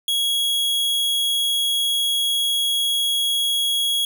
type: tone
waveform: 45% pulse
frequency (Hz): 3322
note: G#7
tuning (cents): 0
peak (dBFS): -18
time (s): 0.08-4.05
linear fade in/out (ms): 2
effects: none